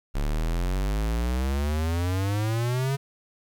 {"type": "exponential sweep", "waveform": "square", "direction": "up", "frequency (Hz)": [34.65, 140], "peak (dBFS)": -24, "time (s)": [0.14, 2.97], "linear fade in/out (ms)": 20, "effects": ["10-bit"]}